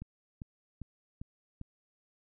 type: click train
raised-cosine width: 5 ms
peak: -29 dBFS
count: 5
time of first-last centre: 0.02-1.614 s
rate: 2.51 Hz
effects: none